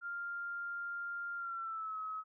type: tone with pitch glide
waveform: sine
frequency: 1396.9 to 1281 Hz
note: F6 to E6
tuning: 0 to -50 cents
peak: -38 dBFS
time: 0.01-2.24 s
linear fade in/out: 50 ms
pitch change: -150 cents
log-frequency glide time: 1.36-1.98 s
effects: none